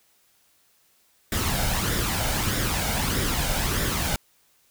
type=noise with flanger; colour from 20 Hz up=pink; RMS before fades=-25 dBFS; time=1.32-4.16 s; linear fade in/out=2 ms; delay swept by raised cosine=0.56 to 1.38 ms; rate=1.6 Hz; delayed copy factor=+0.5; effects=white hiss -63 dBFS RMS until 4.7 s